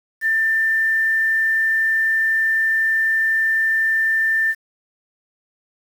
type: tone with quantisation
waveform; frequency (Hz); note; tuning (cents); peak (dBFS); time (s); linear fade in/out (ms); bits
sine; 1786; A6; +25; -15; 0.21-4.55; 50; 7
effects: none